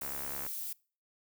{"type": "noise", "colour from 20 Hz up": "violet", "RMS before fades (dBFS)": -39, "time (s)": [0.01, 0.73], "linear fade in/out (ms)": 5}
{"type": "click train", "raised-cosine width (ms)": 0.5, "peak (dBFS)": -28, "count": 32, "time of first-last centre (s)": [0.02, 0.465], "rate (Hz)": 69.7}
{"effects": ["noise-tail reverb RT60 0.4 s tail -24 dB re dry"]}